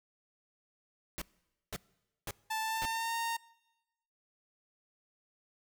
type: noise bursts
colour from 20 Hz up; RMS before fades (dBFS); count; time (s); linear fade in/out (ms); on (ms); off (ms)
pink; -39; 4; 1.18-2.854; 0; 36; 510
type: tone with pitch glide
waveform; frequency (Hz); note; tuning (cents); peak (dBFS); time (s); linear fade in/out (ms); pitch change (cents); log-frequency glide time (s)
sawtooth; 880 to 921.6; A5 to A#5; 0 to -20; -29; 2.5-3.37; 10; +80; 2.61-3.16
effects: noise-tail reverb RT60 1.0 s tail -23 dB re dry